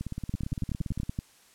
two click trains, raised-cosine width 5 ms, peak -18 / -21 dBFS, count 10 / 19, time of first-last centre 0.34-1.189 / 0.01-1.033 s, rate 10.6 / 17.6 Hz, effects white hiss -59 dBFS RMS until 1.54 s + low-pass 11000 Hz 12 dB/octave

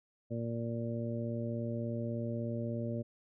harmonic tone, 116.54 Hz, A#2, in tune, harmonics 1 / 2 / 3 / 4 / 5, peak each -37 / -38 / -44 / -45 / -42 dBFS, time 0.3-3.03 s, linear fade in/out 20 ms, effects none

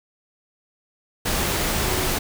sine tone in noise, 370 Hz, F#4, in tune, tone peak -29 dBFS, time 1.83-2.08 s, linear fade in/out 10 ms, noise pink, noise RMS -23 dBFS, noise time 1.25-2.19 s, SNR -9 dB, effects none

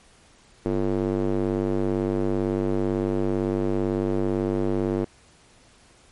square tone with band-pass filter, 48.96 Hz, G1, 1 cent flat, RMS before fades -24 dBFS, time 0.65-5.05 s, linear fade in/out 10 ms, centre 360 Hz, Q 2, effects pink hiss -55 dBFS RMS until 6.11 s + MP3 48 kbps

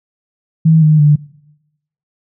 sine tone with pitch steps, 160.3 / 154.04 / 148.02 Hz, E3 / D#3 / D3, -48 / -17 / +14 cents, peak -5 dBFS, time 0.65-1.16 s, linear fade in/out 10 ms, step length 170 ms, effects noise-tail reverb RT60 0.9 s tail -22 dB re dry

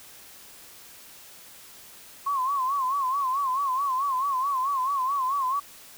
sine tone with vibrato, 1076 Hz, C6, 48 cents sharp, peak -23 dBFS, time 2.26-5.6 s, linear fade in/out 10 ms, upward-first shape sine, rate 4.6 Hz, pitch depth 110 cents each way, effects white hiss -48 dBFS RMS until 5.97 s

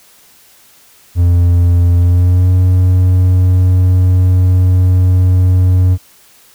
triangle tone with pitch glide, 87.31 to 91.54 Hz, F2 to F#2, 0 to -18 cents, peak -4 dBFS, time 1.15-5.98 s, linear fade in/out 50 ms, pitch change +82 cents, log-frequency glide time 1.97-2.51 s, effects white hiss -45 dBFS RMS until 6.54 s

